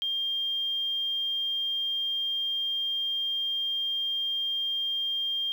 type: tone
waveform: triangle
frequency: 3200 Hz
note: G7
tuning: 35 cents sharp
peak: -23 dBFS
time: 0.02-5.52 s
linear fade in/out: 0 ms
effects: tanh soft clip ceiling -25 dBFS + 9-bit